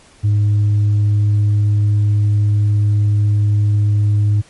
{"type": "tone with tanh clipping", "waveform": "sine", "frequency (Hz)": 103.83, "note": "G#2", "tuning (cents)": 0, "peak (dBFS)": -11, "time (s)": [0.23, 4.42], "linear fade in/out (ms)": 20, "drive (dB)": 1, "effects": ["pink hiss -47 dBFS RMS until 4.49 s", "MP3 48 kbps"]}